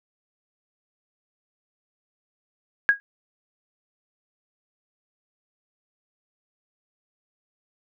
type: tone with exponential decay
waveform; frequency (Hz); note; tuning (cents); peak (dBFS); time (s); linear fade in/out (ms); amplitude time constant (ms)
sine; 1643; G#6; -19; -9; 2.89-3; 0; 22
effects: none